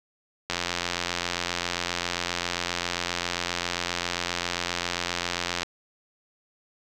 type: click train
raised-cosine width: 0.2 ms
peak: -9 dBFS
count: 450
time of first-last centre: 0.5-5.631 s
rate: 87.5 Hz
effects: none